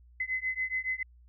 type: beating tone pair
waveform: sine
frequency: 2034 / 2041.1 Hz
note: C7 / C7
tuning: -50 / -43 cents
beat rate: 7.1 Hz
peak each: -33 / -33 dBFS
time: 0.2-1.03 s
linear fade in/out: 5 ms
effects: added 60 Hz sine -54 dBFS peak until 1.28 s